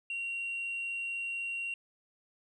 sine tone, 2752 Hz, F7, 26 cents flat, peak -32 dBFS, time 0.1-1.74 s, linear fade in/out 2 ms, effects tanh soft clip ceiling -31 dBFS

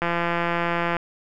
click train, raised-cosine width 0.5 ms, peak -9 dBFS, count 163, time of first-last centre 0.02-0.967 s, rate 171 Hz, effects none

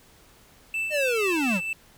triangle tone with tremolo, 2649 Hz, E7, 8 cents sharp, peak -23 dBFS, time 0.74-1.73 s, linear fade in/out 2 ms, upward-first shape sine, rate 4.2 Hz, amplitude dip 40%
square linear sweep, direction down, 622.3 to 163.9 Hz, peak -24 dBFS, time 0.9-1.61 s, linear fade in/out 50 ms
effects pink hiss -55 dBFS RMS until 1.97 s

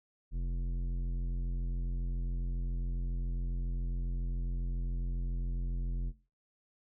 triangle tone with tanh clipping, 43.65 Hz, F1, in tune, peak -33 dBFS, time 0.31-6.13 s, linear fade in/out 50 ms, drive 16 dB, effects noise-tail reverb RT60 0.3 s tail -17 dB re dry

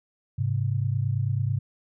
sine tone pair together, 104 / 133.16 Hz, G#2 / C3, +3 / +31 cents, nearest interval major third, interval 428 cents, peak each -25 / -26 dBFS, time 0.38-1.59 s, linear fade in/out 10 ms, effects none

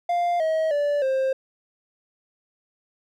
triangle tone with pitch steps, 698.5 / 636.8 / 580.6 / 529.4 Hz, F5 / D#5 / D5 / C5, 0 / +40 / -20 / +20 cents, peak -18 dBFS, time 0.09-1.33 s, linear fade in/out 5 ms, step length 310 ms, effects none

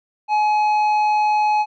sine tone with tanh clipping, 846 Hz, G#5, 32 cents sharp, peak -16 dBFS, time 0.28-1.66 s, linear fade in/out 50 ms, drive 8 dB, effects none

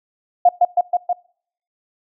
sine tone with echo, 710 Hz, F5, 28 cents sharp, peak -7 dBFS, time 0.45-0.49 s, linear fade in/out 5 ms, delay 160 ms, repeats 4, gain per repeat -2 dB, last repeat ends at 1.13 s, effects noise-tail reverb RT60 0.6 s tail -25 dB re dry

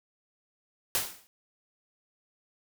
white noise with exponential decay, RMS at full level -25 dBFS, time 0.95-1.27 s, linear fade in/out 0 ms, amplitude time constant 68 ms, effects none

